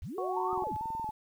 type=linear two-way sweep; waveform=sine; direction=up then down; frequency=49 to 1272 to 49 Hz; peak=-37 dBFS; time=0.02-0.76 s; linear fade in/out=0 ms; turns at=0.53 s
type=harmonic tone; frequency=370 Hz; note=F#4; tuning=in tune; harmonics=1 / 2 / 3; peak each=-34 / -37 / -39 dBFS; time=0.18-0.64 s; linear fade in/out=2 ms
type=tone with vibrato; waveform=sine; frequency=880 Hz; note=A5; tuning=in tune; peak=-33 dBFS; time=0.36-1.11 s; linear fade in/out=10 ms; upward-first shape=square; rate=2.2 Hz; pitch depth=37 cents each way
type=click train; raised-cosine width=3 ms; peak=-34 dBFS; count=13; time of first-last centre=0.53-1.091 s; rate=21.4 Hz
effects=10-bit